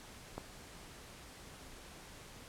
click, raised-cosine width 1 ms, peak -26 dBFS, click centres 0.38 s, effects pink hiss -53 dBFS RMS until 2.48 s + low-pass 11000 Hz 12 dB/octave

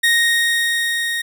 30% pulse tone with level ramp, 1864 Hz, A#6, 1 cent flat, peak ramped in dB -9 to -17 dBFS, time 0.03-1.22 s, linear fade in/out 10 ms, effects none

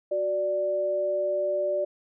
sine tone pair together, 370 / 587.3 Hz, F#4 / D5, 0 / 0 cents, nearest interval minor sixth, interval 800 cents, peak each -32 / -24 dBFS, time 0.11-1.85 s, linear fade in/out 10 ms, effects none

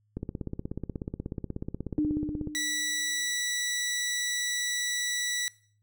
click train, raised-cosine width 3 ms, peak -20 dBFS, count 39, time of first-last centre 0.17-2.473 s, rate 16.5 Hz
sine tone with exponential decay, 301.3 Hz, D4, 44 cents sharp, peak -22 dBFS, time 1.98-3.41 s, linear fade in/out 1 ms, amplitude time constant 310 ms
15% pulse tone, 1955 Hz, B6, 18 cents flat, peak -22 dBFS, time 2.55-5.48 s, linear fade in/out 0 ms
effects noise-tail reverb RT60 0.5 s tail -21 dB re dry + added 105 Hz sine -67 dBFS peak until 5.82 s

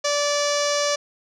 sawtooth tone with low-pass filter, 581 Hz, D5, 19 cents flat, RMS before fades -22 dBFS, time 0.04-0.96 s, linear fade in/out 10 ms, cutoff 5800 Hz, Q 4, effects none

